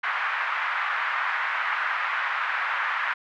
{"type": "band-pass noise", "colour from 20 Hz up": "white", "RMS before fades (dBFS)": -27, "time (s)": [0.03, 3.14], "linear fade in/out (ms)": 10, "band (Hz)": [1000, 1900], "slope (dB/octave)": 24, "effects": []}